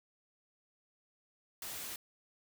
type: noise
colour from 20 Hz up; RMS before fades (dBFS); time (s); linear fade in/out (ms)
white; -43; 1.62-1.96; 2
effects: none